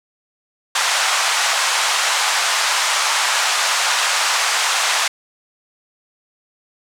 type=band-pass noise; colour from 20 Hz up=pink; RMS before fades=-18 dBFS; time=0.75-5.08 s; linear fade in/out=5 ms; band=810 to 8600 Hz; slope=24 dB/octave; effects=none